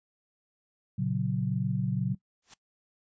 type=chord; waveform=sine; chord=F# major; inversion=first; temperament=equal; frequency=116.54 / 138.59 / 185 Hz; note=A#2 / C#3 / F#3; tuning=0 / 0 / 0 cents; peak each=-32 / -30 / -30 dBFS; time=0.98-2.15 s; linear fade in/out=10 ms
type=noise with exponential growth; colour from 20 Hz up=white; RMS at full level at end=-43 dBFS; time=2.42-2.54 s; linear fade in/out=5 ms; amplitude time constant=26 ms
effects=noise-tail reverb RT60 0.1 s tail -20 dB re dry + resampled to 16000 Hz